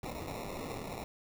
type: noise with sample-and-hold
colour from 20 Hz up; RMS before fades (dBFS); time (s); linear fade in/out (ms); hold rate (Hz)
white; -41; 0.03-1.04; 2; 1575
effects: none